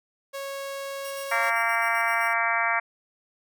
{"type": "tone", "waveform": "sawtooth", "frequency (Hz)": 551, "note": "C#5", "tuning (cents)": -11, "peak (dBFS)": -28, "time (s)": [0.33, 1.51], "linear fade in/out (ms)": 20}
{"type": "tone with tremolo", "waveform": "10% pulse", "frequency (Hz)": 2794, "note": "F7", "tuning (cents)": 0, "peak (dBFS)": -30, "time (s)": [1.04, 2.34], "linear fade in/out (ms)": 10, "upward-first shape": "square", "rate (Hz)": 7.7, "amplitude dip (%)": 50}
{"type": "harmonic tone", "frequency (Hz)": 230, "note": "A#3", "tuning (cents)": -23, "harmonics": [3, 4, 5, 6, 7, 8, 9, 10], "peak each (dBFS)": [-30, -30, -30, -30, -30, -30, -30, -30], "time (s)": [1.31, 2.8], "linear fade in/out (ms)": 10}
{"effects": []}